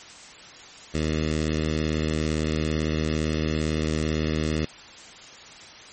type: tone with notch filter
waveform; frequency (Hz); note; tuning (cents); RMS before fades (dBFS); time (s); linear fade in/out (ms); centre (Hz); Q
10% pulse; 77.78; D#2; 0; -25; 0.94-4.65; 5; 970; 1.1
effects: white hiss -44 dBFS RMS until 5.92 s + MP3 32 kbps